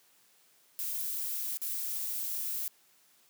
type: noise with dropouts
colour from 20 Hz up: violet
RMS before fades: -35 dBFS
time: 0.79-2.68 s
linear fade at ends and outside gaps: 0 ms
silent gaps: 1.572-1.617 s
effects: white hiss -65 dBFS RMS until 3.29 s + high-pass 150 Hz 12 dB/octave